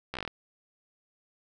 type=slowing click train; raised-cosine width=0.3 ms; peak=-18 dBFS; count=8; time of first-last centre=0.14-0.277 s; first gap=14 ms; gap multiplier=1.11; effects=none